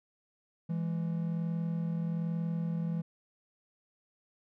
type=tone pair together; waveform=triangle; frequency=166.52 / 207.7 Hz; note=E3 / G#3; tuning=+18 / 0 cents; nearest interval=major third; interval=382 cents; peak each=-29 / -37 dBFS; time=0.69-3.02 s; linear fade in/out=10 ms; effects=none